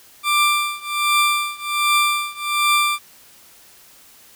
20% pulse tone with tremolo, 1182 Hz, D6, 11 cents sharp, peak -8 dBFS, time 0.23-2.99 s, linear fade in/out 50 ms, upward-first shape triangle, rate 1.3 Hz, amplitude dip 95%, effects white hiss -48 dBFS RMS until 4.35 s

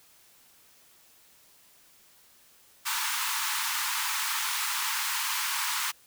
pink high-pass noise, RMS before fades -30 dBFS, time 2.85-5.92 s, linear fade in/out 20 ms, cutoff 870 Hz, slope 96 dB/octave, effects white hiss -59 dBFS RMS until 6.06 s

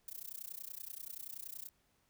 violet noise with amplitude modulation, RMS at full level -43 dBFS, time 0.08-1.69 s, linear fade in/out 2 ms, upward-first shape sine, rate 30.5 Hz, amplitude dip 100%, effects pink hiss -75 dBFS RMS until 2.09 s

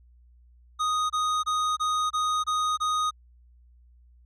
square tone bursts, 1244.5 Hz, D#6, in tune, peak -24 dBFS, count 7, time 0.79-3.11 s, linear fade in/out 20 ms, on 310 ms, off 25 ms, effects added 60 Hz sine -53 dBFS peak until 4.25 s + low-pass 7000 Hz 12 dB/octave

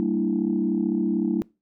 sine chord, E half-diminished seventh, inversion first, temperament equal with one note detuned, 196 / 229.6 / 293.7 / 329.6 Hz, G3 / Bb3 / D4 / E4, 0 / -26 / 0 / 0 cents, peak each -26 / -25 / -27 / -25 dBFS, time 0-1.42 s, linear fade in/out 0 ms, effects noise-tail reverb RT60 0.3 s tail -25 dB re dry + tanh soft clip ceiling -12 dBFS

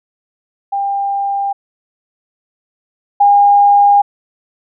sine tone pair in turn, 797 / 810.9 Hz, G5 / G#5, +28 / -42 cents, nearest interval unison, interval 30 cents, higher second, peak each -14 / -5 dBFS, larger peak second, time 0.72-1.53 / 3.2-4.02 s, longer second, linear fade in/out 10 ms, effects none

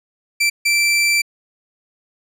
sawtooth tone bursts at uneven times, 2340 Hz, D7, 7 cents flat, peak -10 dBFS, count 2, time 0.4-0.5 / 0.65-1.22 s, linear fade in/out 10 ms, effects low-pass 12000 Hz 12 dB/octave

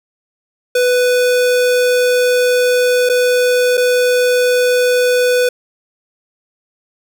square tone with dropouts, 496.1 Hz, B4, 8 cents sharp, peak -11 dBFS, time 0.75-5.49 s, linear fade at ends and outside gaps 5 ms, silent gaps 3.091-3.096 / 3.772-3.776 s, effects none

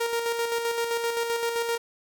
sawtooth tone with tremolo, 466.2 Hz, A#4, in tune, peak -20 dBFS, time 0-1.78 s, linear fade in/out 10 ms, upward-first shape square, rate 7.7 Hz, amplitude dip 40%, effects none

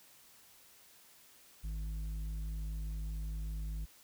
square tone with low-pass filter, 52.5 Hz, G#1, 19 cents sharp, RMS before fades -39 dBFS, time 1.63-3.86 s, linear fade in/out 20 ms, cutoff 130 Hz, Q 1.2, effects white hiss -61 dBFS RMS until 4.03 s

